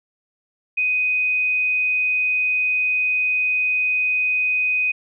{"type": "tone", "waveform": "sine", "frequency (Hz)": 2500, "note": "D#7", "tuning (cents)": 8, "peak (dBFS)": -17, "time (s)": [0.77, 4.92], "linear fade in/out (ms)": 10, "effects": []}